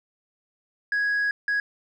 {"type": "tone bursts at uneven times", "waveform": "sine", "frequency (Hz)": 1661.2, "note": "G#6", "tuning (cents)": 0, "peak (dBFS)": -19, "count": 2, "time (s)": [[0.92, 1.31], [1.48, 1.6]], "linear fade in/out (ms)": 2, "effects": ["tanh soft clip ceiling -20 dBFS"]}